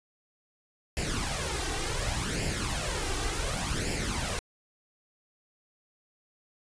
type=noise with flanger; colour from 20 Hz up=pink; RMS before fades=-31 dBFS; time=0.97-4.39 s; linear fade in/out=0 ms; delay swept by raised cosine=0.4 to 2.6 ms; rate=0.68 Hz; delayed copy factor=+0.65; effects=resampled to 22050 Hz